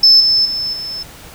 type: tone with level steps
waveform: sine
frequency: 5260 Hz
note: E8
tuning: 5 cents flat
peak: -3 / -9 / -17 / -22 dBFS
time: 0.03-1.03 s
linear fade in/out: 5 ms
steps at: 0.2 / 0.45 / 0.73 s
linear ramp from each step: 5 ms
effects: tanh soft clip ceiling -1 dBFS + pink hiss -37 dBFS RMS until 1.34 s